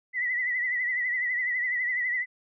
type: tone with vibrato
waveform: sine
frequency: 1975.5 Hz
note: B6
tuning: in tune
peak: -25 dBFS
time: 0.13-2.26 s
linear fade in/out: 50 ms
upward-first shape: triangle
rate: 12 Hz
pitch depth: 77 cents each way
effects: none